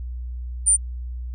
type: tone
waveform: sine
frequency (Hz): 9100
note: C#9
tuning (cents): +44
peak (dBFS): -13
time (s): 0.66-0.77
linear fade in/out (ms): 20
effects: added 61 Hz sine -28 dBFS peak until 1.34 s